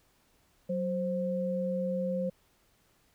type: tone pair together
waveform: sine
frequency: 185.9 / 525.8 Hz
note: F#3 / C5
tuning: +8 / +8 cents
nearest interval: octave + tritone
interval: 1800 cents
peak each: -32 / -31 dBFS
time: 0.69-2.3 s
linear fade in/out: 10 ms
effects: pink hiss -68 dBFS RMS until 3.14 s